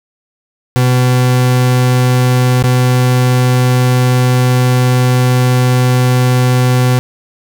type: tone with dropouts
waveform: 40% pulse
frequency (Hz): 125.9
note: B2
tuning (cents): +34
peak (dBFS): -7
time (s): 0.76-6.99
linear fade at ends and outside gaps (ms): 0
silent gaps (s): 2.626-2.639
effects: none